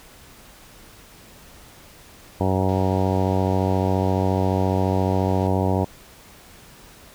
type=harmonic tone; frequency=94.4 Hz; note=F#2; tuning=35 cents sharp; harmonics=1 / 2 / 3 / 4 / 5 / 6 / 7 / 8 / 9 / 10; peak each=-22 / -25 / -27 / -28 / -29 / -30 / -30 / -31 / -32 / -32 dBFS; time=2.4-5.85 s; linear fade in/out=10 ms
type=click train; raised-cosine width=0.2 ms; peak=-29 dBFS; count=562; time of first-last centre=2.69-5.467 s; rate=202 Hz
effects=pink hiss -47 dBFS RMS until 7.14 s